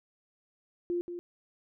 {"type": "tone with echo", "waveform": "sine", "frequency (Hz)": 349.2, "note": "F4", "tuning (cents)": 0, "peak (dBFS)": -28, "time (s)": [0.9, 1.01], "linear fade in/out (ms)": 0, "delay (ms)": 180, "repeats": 1, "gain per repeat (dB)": -8, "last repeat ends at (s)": 1.19, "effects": []}